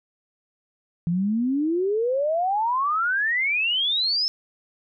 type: exponential sweep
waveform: sine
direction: up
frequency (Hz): 164.81 to 5330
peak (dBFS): -20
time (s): 1.07-4.28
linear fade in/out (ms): 0
effects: none